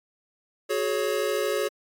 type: chord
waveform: square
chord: F# suspended second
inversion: none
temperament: equal with one note detuned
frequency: 370 / 422.8 / 554.4 Hz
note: F#4 / G#4 / C#5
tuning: 0 / +31 / 0 cents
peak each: -31 / -28 / -29 dBFS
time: 0.69-1.69 s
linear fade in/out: 20 ms
effects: AAC 64 kbps